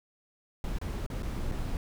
brown noise with dropouts, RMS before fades -33 dBFS, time 0.64-1.77 s, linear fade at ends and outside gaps 1 ms, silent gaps 0.785-0.814 / 1.064-1.101 / 1.223-1.23 / 1.515-1.519 s, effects none

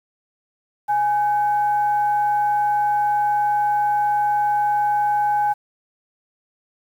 sine tone with frequency modulation, 830.6 Hz, G#5, in tune, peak -16 dBFS, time 0.88-5.54 s, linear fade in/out 20 ms, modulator 702 Hz, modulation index 0.35, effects high-pass 300 Hz 12 dB/octave + 8-bit

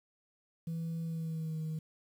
sine tone with pitch glide, 164.81 to 157.46 Hz, E3 to D#3, 0 to +21 cents, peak -32 dBFS, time 0.67-1.79 s, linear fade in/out 5 ms, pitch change -79 cents, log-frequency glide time 1.03-1.59 s, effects tanh soft clip ceiling -33 dBFS + 10-bit

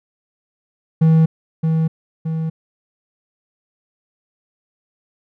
triangle tone with echo, 160.7 Hz, E3, 44 cents flat, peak -7 dBFS, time 1.01-1.26 s, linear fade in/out 10 ms, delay 620 ms, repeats 2, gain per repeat -5 dB, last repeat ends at 2.5 s, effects none

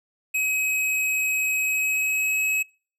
square tone with pitch glide, 2544 to 2563 Hz, D#7 to E7, +38 to -49 cents, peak -22 dBFS, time 0.34-2.63 s, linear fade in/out 10 ms, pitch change +13 cents, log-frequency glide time 1.63-2.41 s, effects noise-tail reverb RT60 0.4 s tail -26 dB re dry

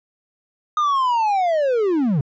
triangle linear sweep, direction down, 1235 to 126.5 Hz, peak -14 dBFS, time 0.77-2.21 s, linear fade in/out 2 ms, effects resampled to 16000 Hz

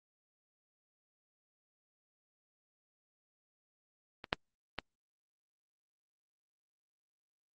clicks, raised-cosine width 0.3 ms, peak -27 / -11 / -19 dBFS, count 3, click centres 4.242 / 4.329 / 4.787 s, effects Opus 32 kbps

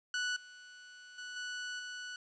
sawtooth tone with level steps, 1480 Hz, F#6, in tune, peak -29 / -48 / -39 / -35 / -38 dBFS, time 0.14-2.16 s, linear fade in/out 2 ms, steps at 0.36 / 1.18 / 1.36 / 1.79 s, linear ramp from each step 5 ms, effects resampled to 16000 Hz + 11-bit

